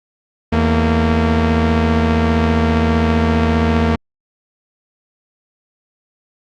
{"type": "tone pair together", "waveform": "sawtooth", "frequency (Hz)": [81.5, 229.4], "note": ["E2", "A#3"], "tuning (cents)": [-19, -28], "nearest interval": "octave + tritone", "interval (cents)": 1791, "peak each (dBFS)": -11, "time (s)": [0.52, 3.96], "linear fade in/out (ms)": 10, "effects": ["low-pass 3000 Hz 12 dB/octave", "Opus 48 kbps"]}